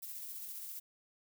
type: noise with tremolo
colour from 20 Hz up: violet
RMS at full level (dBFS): -44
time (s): 0.02-0.8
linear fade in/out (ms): 10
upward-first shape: square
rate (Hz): 15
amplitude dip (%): 25
effects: none